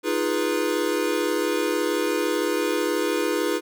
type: chord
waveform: square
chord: F half-diminished seventh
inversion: third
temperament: equal with one note detuned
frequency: 311.1 / 349.2 / 415.3 / 488.5 Hz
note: Eb4 / F4 / Ab4 / Cb5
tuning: 0 / 0 / 0 / -19 cents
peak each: -28 dBFS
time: 0.03-3.61 s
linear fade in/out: 50 ms
effects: none